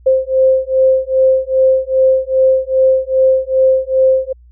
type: beating tone pair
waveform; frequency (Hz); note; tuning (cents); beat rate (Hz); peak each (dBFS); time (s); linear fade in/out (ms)
sine; 523.3 / 525.8; C5 / C5; 0 / +8; 2.5; -12; 0.06-4.33; 10
effects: added 60 Hz sine -40 dBFS peak until 4.51 s